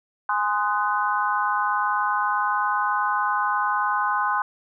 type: chord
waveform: sine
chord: Ab dominant seventh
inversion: none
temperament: just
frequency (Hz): 830.6 / 1038.3 / 1245.9 / 1495.1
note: Ab5 / C6 / Eb6 / Gb6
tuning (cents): 0 / -14 / +2 / +18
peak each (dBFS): -26 / -24 / -27 / -27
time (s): 0.29-4.42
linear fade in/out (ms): 2
effects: none